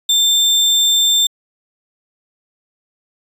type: tone with sample-and-hold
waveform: sine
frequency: 3577 Hz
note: A7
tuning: 28 cents sharp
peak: -10 dBFS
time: 0.09-1.27 s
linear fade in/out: 5 ms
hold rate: 11025 Hz
effects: resampled to 32000 Hz